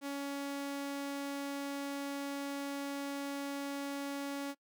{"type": "tone", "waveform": "sawtooth", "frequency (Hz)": 280.5, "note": "C#4", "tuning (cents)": 21, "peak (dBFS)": -33, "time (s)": [0.01, 4.55], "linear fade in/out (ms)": 50, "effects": ["noise-tail reverb RT60 0.1 s tail -22 dB re dry"]}